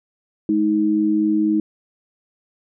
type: tone pair together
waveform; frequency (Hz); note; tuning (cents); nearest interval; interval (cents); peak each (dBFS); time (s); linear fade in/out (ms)
sine; 211.9 / 315.9; G#3 / D#4; +35 / +26; perfect fifth; 691; -21 / -16; 0.49-1.6; 2
effects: none